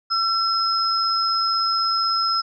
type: tone pair together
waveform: sine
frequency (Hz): 1342 / 5130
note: E6 / E8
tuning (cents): +31 / -48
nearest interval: octave + major seventh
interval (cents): 2321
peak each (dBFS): -21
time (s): 0.1-2.42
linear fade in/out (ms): 20
effects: none